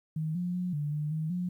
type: tone with pitch steps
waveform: sine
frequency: 157.1 / 177.6 / 180.1 / 147.3 / 149.9 / 157.2 / 178.9 Hz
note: D#3 / F3 / F#3 / D3 / D3 / D#3 / F3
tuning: +17 / +29 / -46 / +6 / +36 / +18 / +42 cents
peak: -29 dBFS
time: 0.16-1.49 s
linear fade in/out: 5 ms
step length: 190 ms
effects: 11-bit